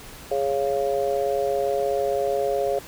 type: chord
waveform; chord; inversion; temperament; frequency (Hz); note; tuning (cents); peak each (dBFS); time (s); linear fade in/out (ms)
sine; Db major; second; just; 415.8 / 554.4 / 693; Ab4 / Db5 / F5; +2 / 0 / -14; -25 / -24 / -27; 0.31-2.79; 5
effects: pink hiss -42 dBFS RMS until 2.87 s